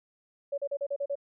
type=tone bursts; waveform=sine; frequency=564 Hz; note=C#5; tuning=30 cents sharp; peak=-28 dBFS; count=7; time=0.52-1.155 s; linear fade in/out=10 ms; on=59 ms; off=37 ms; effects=none